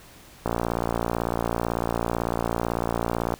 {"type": "click train", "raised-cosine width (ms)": 1, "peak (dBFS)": -10, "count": 168, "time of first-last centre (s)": [0.46, 3.339], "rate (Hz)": 58, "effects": ["pink hiss -49 dBFS RMS until 3.39 s"]}